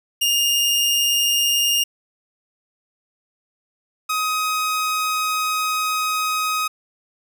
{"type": "tone pair in turn", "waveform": "sawtooth", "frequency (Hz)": [2827, 1259.3], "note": ["F7", "D#6"], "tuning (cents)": [20, 20], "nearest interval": "octave + major second", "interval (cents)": 1400, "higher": "first", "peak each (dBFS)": [-13, -16], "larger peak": "first", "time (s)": [[0.21, 1.84], [4.09, 6.68]], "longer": "second", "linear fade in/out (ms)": 10, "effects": []}